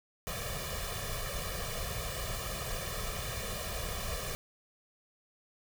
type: noise with comb filter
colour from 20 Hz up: pink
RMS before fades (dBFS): -37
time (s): 0.27-4.35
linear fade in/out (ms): 0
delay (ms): 1.7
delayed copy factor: +1
effects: none